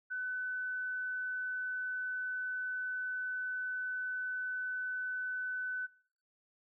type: tone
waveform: sine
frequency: 1505 Hz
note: F#6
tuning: 29 cents sharp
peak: -35 dBFS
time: 0.1-5.87 s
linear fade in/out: 20 ms
effects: noise-tail reverb RT60 0.6 s tail -22 dB re dry